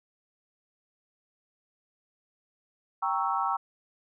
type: chord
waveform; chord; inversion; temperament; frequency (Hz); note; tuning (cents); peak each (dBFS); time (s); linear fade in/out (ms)
sine; G diminished seventh; none; equal; 784 / 932.3 / 1108.7 / 1318.5; G5 / Bb5 / Db6 / Fb6; 0 / 0 / 0 / 0; -31; 3.02-3.57; 10
effects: none